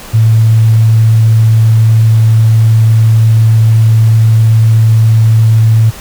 sine tone, 111.5 Hz, A2, 23 cents sharp, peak -3 dBFS, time 0.13-5.91 s, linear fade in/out 20 ms, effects pink hiss -29 dBFS RMS until 6 s

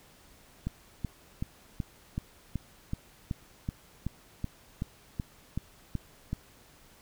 click train, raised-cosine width 5 ms, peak -19 dBFS, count 16, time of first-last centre 0.67-6.33 s, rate 2.65 Hz, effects pink hiss -58 dBFS RMS until 7.01 s

